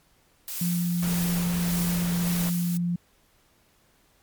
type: noise with tremolo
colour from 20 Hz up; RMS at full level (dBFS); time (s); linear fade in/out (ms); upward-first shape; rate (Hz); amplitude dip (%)
blue; -32; 0.48-2.77; 0; sine; 1.7; 45
type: tone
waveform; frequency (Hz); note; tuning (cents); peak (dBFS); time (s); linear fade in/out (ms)
sine; 174; F3; -6; -23; 0.61-2.96; 5
type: noise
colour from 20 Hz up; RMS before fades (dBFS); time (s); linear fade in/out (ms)
pink; -35; 1.02-2.5; 10
effects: pink hiss -63 dBFS RMS until 4.22 s + MP3 96 kbps